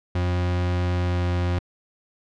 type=tone with pitch glide; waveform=40% pulse; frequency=89.1 to 88.54 Hz; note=F2 to F2; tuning=+35 to +24 cents; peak=-20 dBFS; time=0.15-1.59 s; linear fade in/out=5 ms; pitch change=-11 cents; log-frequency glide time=1.02-1.22 s; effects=low-pass 4000 Hz 12 dB/octave